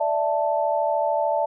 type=chord; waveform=sine; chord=D suspended second; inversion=none; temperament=just; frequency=587.3 / 660.7 / 881 Hz; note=D5 / E5 / A5; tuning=0 / +4 / +2 cents; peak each=-24 dBFS; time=0-1.46 s; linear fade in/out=10 ms; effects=none